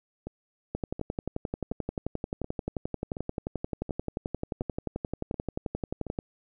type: two click trains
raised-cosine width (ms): 2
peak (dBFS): -17 / -23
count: 63 / 9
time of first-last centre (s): 0.75-6.189 / 0.27-6.067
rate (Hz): 11.4 / 1.38
effects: none